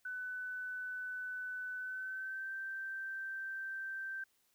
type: tone with pitch glide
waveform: sine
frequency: 1500 to 1561.9 Hz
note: F#6 to G6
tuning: +23 to -7 cents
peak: -39 dBFS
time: 0.05-4.24 s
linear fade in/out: 5 ms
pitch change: +70 cents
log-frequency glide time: 1.74-2.52 s
effects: white hiss -75 dBFS RMS until 4.54 s